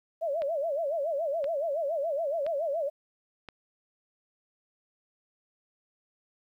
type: tone with vibrato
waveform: sine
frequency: 610 Hz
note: D#5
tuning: 34 cents flat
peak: -27 dBFS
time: 0.21-2.9 s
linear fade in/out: 20 ms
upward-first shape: sine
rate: 7.1 Hz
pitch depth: 190 cents each way
type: click train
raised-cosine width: 0.3 ms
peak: -26 dBFS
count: 4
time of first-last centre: 0.42-3.487 s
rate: 0.978 Hz
effects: 11-bit